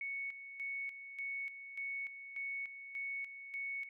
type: tone with tremolo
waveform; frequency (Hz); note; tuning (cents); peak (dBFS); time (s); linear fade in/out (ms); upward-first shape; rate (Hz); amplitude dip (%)
sine; 2217; C#7; 0; -38; 0.01-3.89; 2; square; 1.7; 65
effects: none